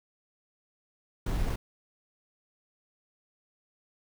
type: noise with sample-and-hold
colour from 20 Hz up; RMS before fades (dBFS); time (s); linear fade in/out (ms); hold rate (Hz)
brown; -29; 1.26-1.56; 5; 7350
effects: none